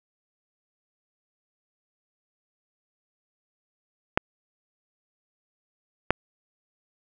clicks, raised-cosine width 0.5 ms, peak -3 dBFS, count 2, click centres 4.175 / 6.106 s, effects none

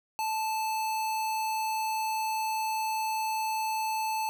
square tone, 875 Hz, A5, 10 cents flat, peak -29 dBFS, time 0.19-4.29 s, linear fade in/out 0 ms, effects none

